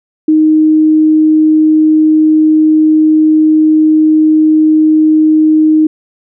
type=tone; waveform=sine; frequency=311.1 Hz; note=D#4; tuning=in tune; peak=-4 dBFS; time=0.28-5.87 s; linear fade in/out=5 ms; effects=none

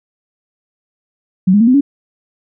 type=tone with pitch steps; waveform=sine; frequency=186 / 206.4 / 229 / 254.1 / 281.9 Hz; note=F#3 / G#3 / A#3 / B3 / C#4; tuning=+9 / -10 / -31 / +49 / +29 cents; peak=-6 dBFS; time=1.47-1.81 s; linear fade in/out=10 ms; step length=68 ms; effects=none

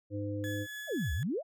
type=harmonic tone; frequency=102.3 Hz; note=G#2; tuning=26 cents flat; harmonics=1 / 3 / 5; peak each=-36 / -37 / -40 dBFS; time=0.1-0.67 s; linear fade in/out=50 ms
type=tone with tremolo; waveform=35% pulse; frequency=1703 Hz; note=G#6; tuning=43 cents sharp; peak=-37 dBFS; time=0.44-1.23 s; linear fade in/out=0 ms; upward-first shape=triangle; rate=3.6 Hz; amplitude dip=35%
type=exponential two-way sweep; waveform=sine; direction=down then up; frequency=732 to 65.4 to 732 Hz; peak=-30 dBFS; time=0.87-1.43 s; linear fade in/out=50 ms; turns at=1.13 s
effects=none

